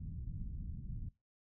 pink low-pass noise, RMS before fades -43 dBFS, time 0-1.09 s, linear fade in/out 10 ms, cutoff 170 Hz, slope 24 dB/octave, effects noise-tail reverb RT60 0.2 s tail -17 dB re dry

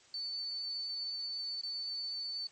sine tone with dropouts, 4504 Hz, C#8, 27 cents sharp, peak -36 dBFS, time 0.14-2.47 s, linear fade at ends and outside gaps 1 ms, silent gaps 1.613-1.634 s, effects white hiss -62 dBFS RMS until 2.51 s + MP3 32 kbps

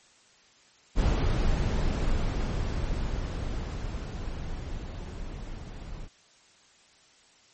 brown noise with level ramp, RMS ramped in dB -23 to -40 dBFS, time 0.95-6.09 s, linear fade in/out 50 ms, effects white hiss -59 dBFS RMS until 7.53 s + MP3 32 kbps

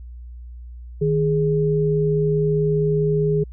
sine tone pair together, 155.34 / 415.3 Hz, D#3 / G#4, -2 / 0 cents, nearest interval octave + perfect fourth, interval 1702 cents, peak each -19 dBFS, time 1.01-3.44 s, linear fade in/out 10 ms, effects added 60 Hz sine -34 dBFS peak until 3.52 s

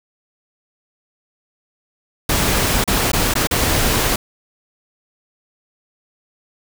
pink noise with dropouts, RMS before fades -17 dBFS, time 2.29-4.16 s, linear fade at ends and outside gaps 5 ms, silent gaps 2.841-2.876 / 3.118-3.132 / 3.339-3.353 / 3.472-3.51 s, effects none

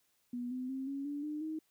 sine tone with pitch steps, 243.9 / 254.4 / 265.4 / 276.8 / 288.7 / 301.1 / 314.1 Hz, B3 / C4 / C4 / C#4 / D4 / D4 / D#4, -21 / -48 / +25 / -2 / -30 / +43 / +16 cents, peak -36 dBFS, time 0.33-1.59 s, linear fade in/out 5 ms, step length 180 ms, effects white hiss -75 dBFS RMS until 1.7 s

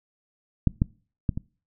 clicks, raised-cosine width 5 ms, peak -6 / -7 / -10 / -17 dBFS, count 4, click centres 0.673 / 0.819 / 1.292 / 1.375 s, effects noise-tail reverb RT60 0.4 s tail -24 dB re dry

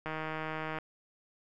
click train, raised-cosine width 0.5 ms, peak -22 dBFS, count 115, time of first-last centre 0.06-0.786 s, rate 157 Hz, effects none

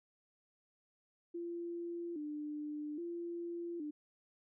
sine tone with vibrato, 319.9 Hz, D#4, 48 cents sharp, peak -39 dBFS, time 1.34-3.91 s, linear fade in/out 10 ms, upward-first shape square, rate 0.61 Hz, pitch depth 120 cents each way, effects none

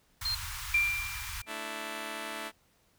pink band-stop noise, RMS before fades -39 dBFS, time 0.21-1.42 s, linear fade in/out 5 ms, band 110 to 940 Hz, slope 48 dB/octave
sine tone, 4186 Hz, C8, in tune, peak -29 dBFS, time 0.25-0.35 s, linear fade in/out 5 ms
sine tone with exponential decay, 2370 Hz, D7, 15 cents sharp, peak -21 dBFS, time 0.74-1.57 s, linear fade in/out 5 ms, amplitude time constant 180 ms
5% pulse chord, A suspended fourth, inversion none, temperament just, 220 / 293.3 / 330 Hz, A3 / D4 / E4, 0 / -2 / +2 cents, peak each -31 dBFS, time 1.46-2.52 s, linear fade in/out 50 ms
effects pink hiss -68 dBFS RMS until 2.98 s

